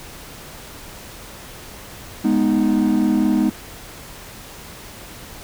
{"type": "chord", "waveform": "triangle", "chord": "G# minor", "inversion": "none", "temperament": "equal", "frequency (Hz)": [207.7, 246.9, 311.1], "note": ["G#3", "B3", "D#4"], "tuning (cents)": [0, 0, 0], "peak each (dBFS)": -16, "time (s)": [2.24, 3.5], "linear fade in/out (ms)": 10, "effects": ["tanh soft clip ceiling -8 dBFS", "pink hiss -38 dBFS RMS until 5.43 s"]}